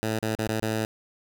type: tone with dropouts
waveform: 10% pulse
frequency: 110 Hz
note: A2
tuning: in tune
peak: -17 dBFS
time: 0.03-0.85 s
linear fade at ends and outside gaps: 0 ms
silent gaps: 0.189-0.226 / 0.352-0.388 / 0.475-0.49 / 0.6-0.624 s
effects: none